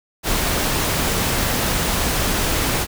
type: noise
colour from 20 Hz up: pink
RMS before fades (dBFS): -20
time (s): 0.23-2.87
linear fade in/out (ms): 50
effects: none